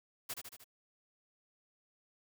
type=noise with echo; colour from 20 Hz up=white; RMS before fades=-40 dBFS; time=0.29-0.34 s; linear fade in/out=10 ms; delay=76 ms; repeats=4; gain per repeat=-4 dB; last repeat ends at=0.644 s; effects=none